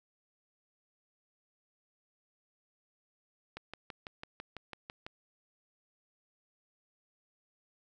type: click train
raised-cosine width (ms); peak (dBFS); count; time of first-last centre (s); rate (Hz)
0.3; -26; 10; 3.57-5.065; 6.02
effects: none